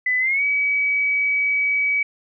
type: tone with pitch glide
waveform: sine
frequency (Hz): 2004 to 2276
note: B6 to C#7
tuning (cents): +25 to +45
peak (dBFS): -17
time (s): 0.06-2.03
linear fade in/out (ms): 5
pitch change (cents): +220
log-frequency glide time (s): 0.19-0.43
effects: none